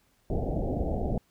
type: low-pass noise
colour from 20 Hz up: pink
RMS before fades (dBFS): -29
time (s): 0.3-1.18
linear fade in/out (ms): 2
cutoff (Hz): 780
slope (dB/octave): 96
effects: pink hiss -68 dBFS RMS until 1.3 s